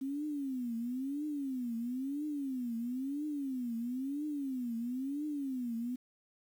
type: tone with vibrato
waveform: sine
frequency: 263.2 Hz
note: C4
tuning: 10 cents sharp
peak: -34 dBFS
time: 0.01-5.96 s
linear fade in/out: 10 ms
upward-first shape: triangle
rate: 1 Hz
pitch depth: 260 cents each way
effects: 10-bit